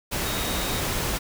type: tone in noise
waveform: sine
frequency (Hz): 3751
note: A#7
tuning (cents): +10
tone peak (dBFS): -35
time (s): 0.25-0.81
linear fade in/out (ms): 20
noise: pink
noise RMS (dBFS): -27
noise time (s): 0.11-1.19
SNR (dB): -11
effects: none